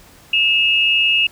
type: tone pair together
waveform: sine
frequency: 2622 / 2844 Hz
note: E7 / F7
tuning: -10 / +31 cents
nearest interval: minor second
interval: 141 cents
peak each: -15 dBFS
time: 0.33-1.27 s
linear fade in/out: 5 ms
effects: pink hiss -46 dBFS RMS until 1.31 s